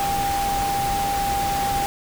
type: tone in noise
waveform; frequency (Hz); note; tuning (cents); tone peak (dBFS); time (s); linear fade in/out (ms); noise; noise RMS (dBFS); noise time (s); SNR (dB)
sine; 797; G5; +28; -21; 0-1.86; 0; pink; -28; 0-1.86; +4
effects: none